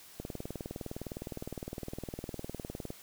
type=click train; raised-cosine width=2 ms; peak=-25 dBFS; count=54; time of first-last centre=0.2-2.904 s; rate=19.6 Hz; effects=white hiss -54 dBFS RMS until 3.02 s